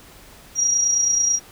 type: tone with amplitude modulation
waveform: sine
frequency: 5710 Hz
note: F8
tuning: 37 cents sharp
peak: -14 dBFS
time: 0.55-1.4 s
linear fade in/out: 50 ms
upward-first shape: sine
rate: 29.2 Hz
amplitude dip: 45%
effects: pink hiss -46 dBFS RMS until 1.51 s